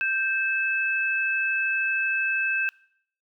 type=tone pair together; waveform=sine; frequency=1568.2 / 2607 Hz; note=G6 / E7; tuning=0 / -20 cents; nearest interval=major sixth; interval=880 cents; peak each=-25 dBFS; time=0.01-2.69 s; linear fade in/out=0 ms; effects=noise-tail reverb RT60 0.6 s tail -22 dB re dry